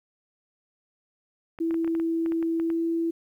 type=clicks; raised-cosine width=0.5 ms; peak=-26 dBFS; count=12; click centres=1.588 / 1.709 / 1.743 / 1.846 / 1.877 / 1.951 / 1.999 / 2.261 / 2.321 / 2.427 / 2.599 / 2.702 s
type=tone with pitch glide; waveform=sine; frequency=329.6 to 332.1 Hz; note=E4 to E4; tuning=0 to +13 cents; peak=-23 dBFS; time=1.6-3.11 s; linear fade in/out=10 ms; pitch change=+13 cents; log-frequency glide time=2.58-2.85 s
effects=10-bit